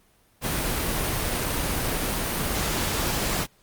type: noise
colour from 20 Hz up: pink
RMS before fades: -26 dBFS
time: 0.41-3.47 s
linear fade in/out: 50 ms
effects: pink hiss -61 dBFS RMS until 3.62 s + Opus 32 kbps